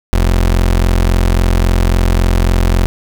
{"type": "tone", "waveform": "30% pulse", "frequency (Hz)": 43.65, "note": "F1", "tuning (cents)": 0, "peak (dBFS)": -6, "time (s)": [0.13, 2.86], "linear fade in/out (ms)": 0, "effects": []}